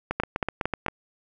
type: two click trains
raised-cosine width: 0.5 ms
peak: -9 / -11 dBFS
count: 4 / 7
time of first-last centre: 0.2-0.883 / 0.11-0.863 s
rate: 4.39 / 7.97 Hz
effects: none